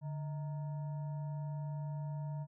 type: tone with frequency modulation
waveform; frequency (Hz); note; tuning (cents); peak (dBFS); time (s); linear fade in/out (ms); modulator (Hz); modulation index
sine; 146.83; D3; 0; -37; 0.01-2.47; 50; 782; 0.32
effects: none